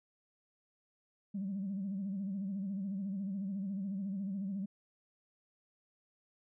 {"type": "tone with vibrato", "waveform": "sine", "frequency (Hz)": 195.2, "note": "G3", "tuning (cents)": -7, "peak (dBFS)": -34, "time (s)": [1.34, 4.66], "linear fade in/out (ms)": 10, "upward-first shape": "sine", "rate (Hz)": 14, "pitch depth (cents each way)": 83, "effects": ["tanh soft clip ceiling -31 dBFS"]}